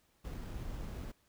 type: noise with sample-and-hold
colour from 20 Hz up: brown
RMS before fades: -42 dBFS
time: 0.24-1.12 s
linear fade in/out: 10 ms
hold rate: 6300 Hz
effects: pink hiss -72 dBFS RMS until 1.28 s